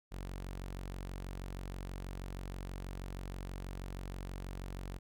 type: tone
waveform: sawtooth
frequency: 46.25 Hz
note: F#1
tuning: in tune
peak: -37 dBFS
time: 0.11-4.99 s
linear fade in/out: 20 ms
effects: none